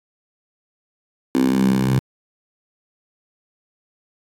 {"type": "tone with high-pass filter sweep", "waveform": "10% pulse", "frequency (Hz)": 65.41, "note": "C2", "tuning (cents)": 0, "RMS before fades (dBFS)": -17, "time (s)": [1.35, 1.99], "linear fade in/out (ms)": 0, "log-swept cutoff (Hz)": [280, 130], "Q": 5, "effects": ["AAC 64 kbps"]}